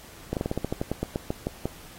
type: slowing click train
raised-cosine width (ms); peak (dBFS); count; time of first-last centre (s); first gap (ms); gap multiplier
2; -13; 15; 0.33-1.656; 38; 1.13
effects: pink hiss -48 dBFS RMS until 1.98 s + AAC 48 kbps